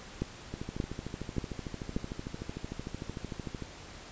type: two click trains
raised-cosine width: 3 ms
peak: -17 / -24 dBFS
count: 4 / 42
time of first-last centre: 0.22-1.964 / 0.54-3.623 s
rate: 1.72 / 13.3 Hz
effects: pink hiss -48 dBFS RMS until 4.11 s + resampled to 16000 Hz